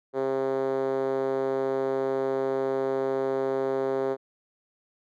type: tone with band-pass filter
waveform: 5% pulse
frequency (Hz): 133.9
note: C3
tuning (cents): +40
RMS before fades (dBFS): -27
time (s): 0.13-4.17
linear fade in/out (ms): 50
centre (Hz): 430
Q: 3.2
effects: none